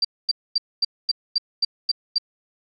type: tone bursts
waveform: sine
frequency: 4700 Hz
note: D8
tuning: 1 cent sharp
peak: -16 dBFS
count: 9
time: 0.02-2.183 s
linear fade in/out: 5 ms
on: 27 ms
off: 240 ms
effects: none